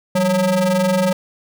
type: ring-modulated tone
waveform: square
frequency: 180 Hz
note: F#3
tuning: 47 cents flat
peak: -12 dBFS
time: 0.15-1.13 s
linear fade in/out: 5 ms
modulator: 371 Hz
effects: none